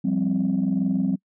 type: chord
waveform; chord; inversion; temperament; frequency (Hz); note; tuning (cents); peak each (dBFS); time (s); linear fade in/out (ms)
sine; F suspended second; none; just; 174.61 / 196.44 / 261.9; F3 / G3 / C4; 0 / +4 / +2; -25 / -22 / -23; 0.04-1.16; 10
effects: noise-tail reverb RT60 0.1 s tail -26 dB re dry + tanh soft clip ceiling -14 dBFS